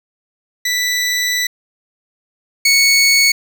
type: tone pair in turn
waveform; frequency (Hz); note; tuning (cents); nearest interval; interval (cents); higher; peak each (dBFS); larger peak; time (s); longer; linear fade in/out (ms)
20% pulse; 1975.5 / 2217; B6 / C#7; 0 / 0; major second; 200; second; -10 / -4; second; 0.65-1.47 / 2.65-3.32; first; 5
effects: none